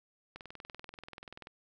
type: click train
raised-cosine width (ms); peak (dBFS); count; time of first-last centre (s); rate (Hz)
0.3; -30; 24; 0.36-1.471; 20.7
effects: none